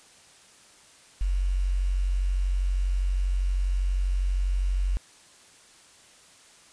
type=tone with quantisation; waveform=sine; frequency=46.25 Hz; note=F#1; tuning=in tune; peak=-22 dBFS; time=1.21-4.97 s; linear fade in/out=0 ms; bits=8; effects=white hiss -54 dBFS RMS until 6.72 s + resampled to 22050 Hz